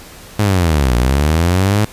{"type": "linear two-way sweep", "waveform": "sawtooth", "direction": "down then up", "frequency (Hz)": [107.7, 58.27, 107.7], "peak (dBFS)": -7, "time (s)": [0.39, 1.85], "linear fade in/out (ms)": 5, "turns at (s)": 0.95, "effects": ["pink hiss -37 dBFS RMS until 1.92 s", "resampled to 32000 Hz"]}